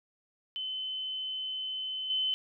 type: tone with level steps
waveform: sine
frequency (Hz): 3047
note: G7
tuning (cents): -50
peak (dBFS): -33 / -27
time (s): 0.56-2.34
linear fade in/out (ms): 0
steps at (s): 2.1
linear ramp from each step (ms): 2
effects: none